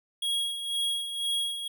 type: tone with tremolo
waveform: square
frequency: 3304 Hz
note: G#7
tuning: 10 cents flat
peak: -26 dBFS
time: 0.22-1.68 s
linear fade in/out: 5 ms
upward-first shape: sine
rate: 2 Hz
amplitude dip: 60%
effects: none